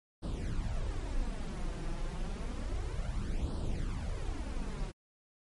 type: noise with flanger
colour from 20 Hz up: brown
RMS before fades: -35 dBFS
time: 0.22-4.92 s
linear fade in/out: 20 ms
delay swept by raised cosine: 0.22 to 5.92 ms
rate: 0.3 Hz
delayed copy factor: +0.7
effects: MP3 48 kbps